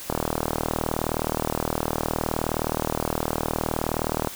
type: click train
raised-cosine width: 1 ms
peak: -9 dBFS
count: 165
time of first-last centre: 0.1-4.273 s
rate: 39.3 Hz
effects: white hiss -38 dBFS RMS until 4.35 s